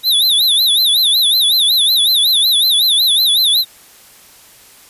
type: tone with vibrato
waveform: square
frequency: 3729 Hz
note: A#7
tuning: in tune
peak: -10 dBFS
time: 0.03-3.65 s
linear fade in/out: 50 ms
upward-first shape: sine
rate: 5.4 Hz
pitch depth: 170 cents each way
effects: white hiss -43 dBFS RMS until 4.89 s + resampled to 32000 Hz